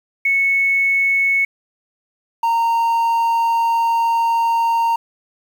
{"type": "tone pair in turn", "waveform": ["sine", "triangle"], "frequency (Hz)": [2206, 923.2], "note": ["C#7", "A#5"], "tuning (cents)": [-9, -17], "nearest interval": "octave + minor third", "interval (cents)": 1508, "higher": "first", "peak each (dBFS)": [-13, -12], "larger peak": "second", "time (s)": [[0.25, 1.45], [2.43, 4.96]], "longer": "second", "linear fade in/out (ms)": 5, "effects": ["7-bit"]}